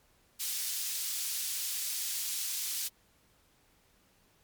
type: high-pass noise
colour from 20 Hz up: pink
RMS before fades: -35 dBFS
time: 0.39-2.89 s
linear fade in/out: 20 ms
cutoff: 4700 Hz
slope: 12 dB/octave
effects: pink hiss -67 dBFS RMS until 4.43 s + MP3 96 kbps